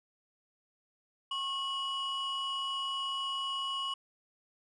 triangle tone pair together, 1090 / 2924 Hz, C#6 / F#7, -29 / -21 cents, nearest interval octave + perfect fourth, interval 1708 cents, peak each -33 / -32 dBFS, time 1.31-3.94 s, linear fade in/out 5 ms, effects tanh soft clip ceiling -28 dBFS + resampled to 22050 Hz

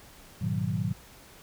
sine chord, G# minor seventh, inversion none, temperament equal with one note detuned, 103.83 / 121.49 / 155.56 / 185 Hz, G#2 / B2 / D#3 / F#3, 0 / -28 / 0 / 0 cents, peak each -32 dBFS, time 0.41-0.93 s, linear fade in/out 10 ms, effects pink hiss -52 dBFS RMS until 1.42 s

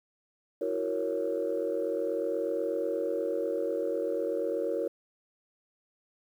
sine chord, F# dominant seventh, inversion third, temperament equal, 329.6 / 370 / 466.2 / 554.4 Hz, E4 / F#4 / A#4 / C#5, 0 / 0 / 0 / 0 cents, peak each -35 / -35 / -31 / -32 dBFS, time 0.61-4.88 s, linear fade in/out 5 ms, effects tanh soft clip ceiling -20 dBFS + 10-bit

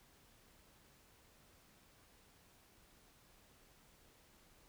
silence, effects pink hiss -67 dBFS RMS until 4.68 s

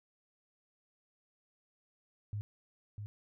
sine tone with echo, 103.83 Hz, G#2, in tune, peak -35 dBFS, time 2.33-2.41 s, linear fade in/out 0 ms, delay 650 ms, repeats 1, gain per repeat -5 dB, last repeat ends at 3.06 s, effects none

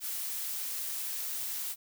blue noise, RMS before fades -36 dBFS, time 0-1.76 s, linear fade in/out 50 ms, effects none

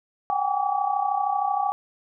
sine tone cluster, 747 / 780 / 813 / 1145 Hz, F#5 / G5 / G#5 / D6, +16 / -9 / -37 / -44 cents, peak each -29 / -29 / -24 / -29 dBFS, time 0.3-1.72 s, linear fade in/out 0 ms, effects none

